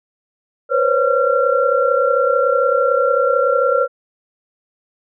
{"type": "tone cluster", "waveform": "sine", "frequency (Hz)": [491.1, 527, 558, 1370], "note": ["B4", "C5", "C#5", "F6"], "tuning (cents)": [-10, 12, 11, -34], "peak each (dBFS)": -18, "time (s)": [0.69, 3.88], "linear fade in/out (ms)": 50, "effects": []}